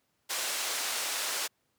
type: band-pass noise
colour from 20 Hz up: white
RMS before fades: -33 dBFS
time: 0.29-1.48 s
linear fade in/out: 20 ms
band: 490 to 8400 Hz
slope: 12 dB/octave
effects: pink hiss -75 dBFS RMS until 1.78 s + high-pass 100 Hz 12 dB/octave